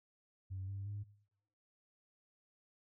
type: tone with pitch steps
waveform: sine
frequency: 94.9 / 98.59 / 102.42 Hz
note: F#2 / G2 / G#2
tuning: +44 / +10 / -24 cents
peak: -39 dBFS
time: 0.5-1.04 s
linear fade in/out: 20 ms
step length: 180 ms
effects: noise-tail reverb RT60 0.8 s tail -23 dB re dry + tanh soft clip ceiling -36 dBFS